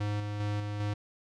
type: tone with tremolo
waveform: square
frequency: 103.83 Hz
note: G#2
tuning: in tune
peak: -30 dBFS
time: 0-0.94 s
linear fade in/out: 10 ms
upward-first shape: square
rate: 2.5 Hz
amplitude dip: 35%
effects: low-pass 5000 Hz 12 dB/octave